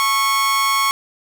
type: tone with amplitude modulation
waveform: sawtooth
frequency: 1100 Hz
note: C#6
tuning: 14 cents flat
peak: -9 dBFS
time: 0-0.91 s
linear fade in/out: 0 ms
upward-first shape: sine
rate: 230 Hz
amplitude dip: 50%
effects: none